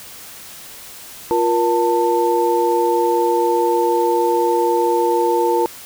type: tone cluster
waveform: sine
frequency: 350.3 / 474.4 / 890 Hz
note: F4 / A#4 / A5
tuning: +5 / +30 / +20 cents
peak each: -18 dBFS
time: 1.31-5.66 s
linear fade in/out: 0 ms
effects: white hiss -37 dBFS RMS until 5.85 s